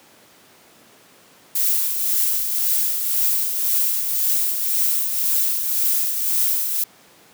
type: noise with tremolo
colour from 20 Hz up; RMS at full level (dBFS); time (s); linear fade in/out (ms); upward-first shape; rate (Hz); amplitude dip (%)
violet; -18; 1.55-6.84; 5; triangle; 1.9; 50
effects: pink hiss -50 dBFS RMS until 7.33 s + high-pass 200 Hz 12 dB/octave